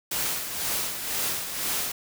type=noise with tremolo; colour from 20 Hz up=white; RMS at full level=-27 dBFS; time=0.11-1.92 s; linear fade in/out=5 ms; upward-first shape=sine; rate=2 Hz; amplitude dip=55%; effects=none